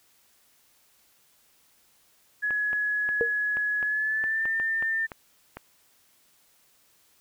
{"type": "tone with pitch glide", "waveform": "sine", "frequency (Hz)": [1687, 1797.7], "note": ["G#6", "A6"], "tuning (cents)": [27, 37], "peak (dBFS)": -24, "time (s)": [2.42, 5.07], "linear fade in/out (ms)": 20, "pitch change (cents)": 110, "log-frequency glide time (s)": [3.82, 4.48]}
{"type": "clicks", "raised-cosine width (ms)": 0.5, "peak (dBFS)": -22, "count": 11, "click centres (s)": [2.507, 2.731, 3.09, 3.57, 3.828, 4.24, 4.455, 4.599, 4.825, 5.118, 5.57]}
{"type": "tone with exponential decay", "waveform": "sine", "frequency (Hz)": 466.2, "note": "A#4", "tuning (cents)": 0, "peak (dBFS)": -18, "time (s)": [3.21, 3.33], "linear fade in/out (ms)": 0, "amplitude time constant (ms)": 24}
{"effects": ["white hiss -63 dBFS RMS until 7.2 s"]}